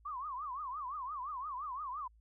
sine tone with vibrato, 1108.7 Hz, C#6, in tune, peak -38 dBFS, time 0.05-2.08 s, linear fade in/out 10 ms, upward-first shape triangle, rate 5.8 Hz, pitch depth 240 cents each way, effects added 55 Hz sine -61 dBFS peak until 2.2 s

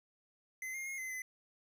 square tone with pitch steps, 2050 / 2124 / 2150 / 2052 / 2026 Hz, C7 / C7 / C7 / C7 / B6, -36 / +25 / +47 / -34 / +44 cents, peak -40 dBFS, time 0.62-1.22 s, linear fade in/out 2 ms, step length 120 ms, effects none

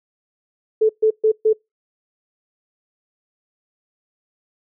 sine tone bursts, 436.5 Hz, A4, 14 cents flat, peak -11 dBFS, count 4, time 0.81-1.532 s, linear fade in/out 10 ms, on 83 ms, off 130 ms, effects noise-tail reverb RT60 0.2 s tail -26 dB re dry

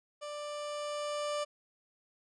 30% pulse tone with level ramp, 590 Hz, D5, 8 cents sharp, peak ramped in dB -37 to -29 dBFS, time 0.21-1.45 s, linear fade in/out 20 ms, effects resampled to 22050 Hz

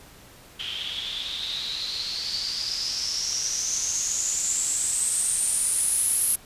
blue noise with low-pass filter sweep, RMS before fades -27 dBFS, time 0.59-6.36 s, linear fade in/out 10 ms, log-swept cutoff 3100 to 11000 Hz, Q 10, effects pink hiss -49 dBFS RMS until 6.45 s + resampled to 32000 Hz

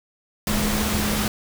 sine tone in noise, 210.4 Hz, G#3, 23 cents sharp, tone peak -24 dBFS, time 0.47-1.28 s, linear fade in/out 2 ms, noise pink, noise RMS -24 dBFS, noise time 0.47-1.28 s, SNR -3 dB, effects none

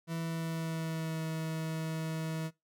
40% pulse tone with pitch glide, 164.81 to 160.12 Hz, E3 to D#3, 0 to +50 cents, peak -33 dBFS, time 0.07-2.51 s, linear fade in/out 50 ms, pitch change -50 cents, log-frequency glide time 0.19-1.24 s, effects noise-tail reverb RT60 0.2 s tail -20 dB re dry

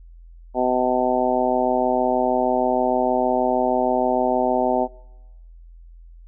harmonic tone, 126.4 Hz, B2, 41 cents sharp, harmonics 2 / 3 / 4 / 5 / 6 / 7, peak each -25 / -25 / -26 / -22 / -24 / -26 dBFS, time 0.54-4.88 s, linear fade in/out 50 ms, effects noise-tail reverb RT60 1.0 s tail -24 dB re dry + added 42 Hz sine -41 dBFS peak until 6.27 s

